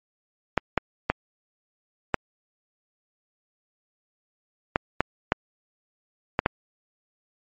clicks, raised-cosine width 0.5 ms, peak -4 dBFS, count 9, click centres 0.577 / 0.777 / 1.1 / 2.143 / 4.759 / 5.006 / 5.321 / 6.391 / 6.461 s, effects MP3 32 kbps

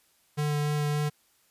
square tone with vibrato, 148.2 Hz, D3, 16 cents sharp, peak -26 dBFS, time 0.37-1.1 s, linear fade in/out 20 ms, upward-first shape sine, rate 3.5 Hz, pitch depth 10 cents each way, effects white hiss -66 dBFS RMS until 1.5 s + resampled to 32000 Hz

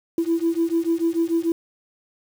sine beating tone pair, 329.6 / 336.4 Hz, E4 / E4, 0 / +35 cents, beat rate 6.8 Hz, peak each -21 / -21 dBFS, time 0.18-1.52 s, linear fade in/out 2 ms, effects tanh soft clip ceiling -12 dBFS + 7-bit

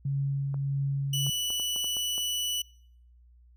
sine tone with tremolo, 138.8 Hz, C#3, 3 cents sharp, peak -25 dBFS, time 0.05-1.3 s, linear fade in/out 5 ms, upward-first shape triangle, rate 1.6 Hz, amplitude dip 30%
clicks, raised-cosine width 1 ms, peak -30 dBFS, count 8, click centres 0.543 / 1.266 / 1.504 / 1.598 / 1.762 / 1.844 / 1.968 / 2.18 s
sawtooth tone, 2960 Hz, F#7, in tune, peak -25 dBFS, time 1.13-2.62 s, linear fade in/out 5 ms
effects noise-tail reverb RT60 0.7 s tail -26 dB re dry + added 60 Hz sine -54 dBFS peak until 3.56 s

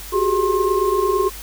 sine tone cluster, 368.7 / 387.1 / 415.7 / 1065 Hz, F#4 / G4 / G#4 / C6, -6 / -22 / +2 / +30 cents, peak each -21 dBFS, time 0.12-1.3 s, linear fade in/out 20 ms, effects added 50 Hz sine -36 dBFS peak until 1.42 s + white hiss -36 dBFS RMS until 1.42 s

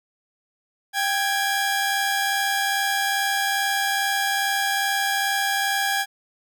sawtooth tone pair together, 789.8 / 1662 Hz, G5 / G#6, +13 / +1 cents, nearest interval octave + minor second, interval 1288 cents, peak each -20 dBFS, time 0.93-6.06 s, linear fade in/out 50 ms, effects none

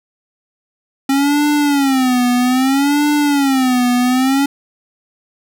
square tone with vibrato, 269.2 Hz, C4, 49 cents sharp, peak -12 dBFS, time 1.09-4.46 s, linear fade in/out 5 ms, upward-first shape sine, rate 0.62 Hz, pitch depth 160 cents each way, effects none

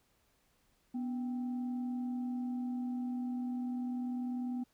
sine tone with frequency modulation, 246.9 Hz, B3, in tune, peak -34 dBFS, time 0.94-4.64 s, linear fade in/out 10 ms, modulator 534 Hz, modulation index 0.26, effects pink hiss -73 dBFS RMS until 4.73 s

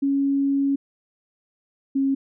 sine tone pair in turn, 277.2 / 272 Hz, C#4 / C#4, 0 / -33 cents, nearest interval unison, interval 33 cents, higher first, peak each -18 dBFS, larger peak neither, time 0.02-0.76 / 1.95-2.15 s, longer first, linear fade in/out 10 ms, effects none

